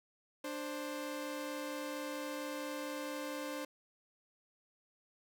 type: tone pair together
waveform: sawtooth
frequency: 295.2 / 526 Hz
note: D4 / C5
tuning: +9 / +9 cents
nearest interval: minor seventh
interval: 1000 cents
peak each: -38 / -38 dBFS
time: 0.44-3.65 s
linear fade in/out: 5 ms
effects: none